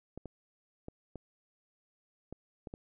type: clicks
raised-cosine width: 2 ms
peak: -29 dBFS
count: 7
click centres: 0.176 / 0.257 / 0.884 / 1.157 / 2.326 / 2.672 / 2.739 s
effects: none